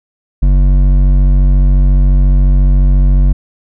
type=tone with hard clipping; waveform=triangle; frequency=47.13 Hz; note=F#1; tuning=33 cents sharp; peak=-7 dBFS; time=0.42-3.33 s; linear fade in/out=10 ms; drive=13 dB; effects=none